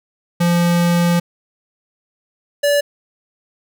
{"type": "tone pair in turn", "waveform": "square", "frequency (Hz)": [172.8, 576.9], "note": ["F3", "D5"], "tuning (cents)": [-18, -31], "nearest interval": "octave + major sixth", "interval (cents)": 2087, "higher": "second", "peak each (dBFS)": -13, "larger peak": "neither", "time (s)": [[0.4, 1.2], [2.63, 2.81]], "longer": "first", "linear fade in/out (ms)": 10, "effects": []}